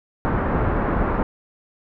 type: low-pass noise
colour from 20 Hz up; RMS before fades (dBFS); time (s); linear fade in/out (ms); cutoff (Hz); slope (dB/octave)
pink; -21; 0.25-1.23; 0; 1500; 24
effects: none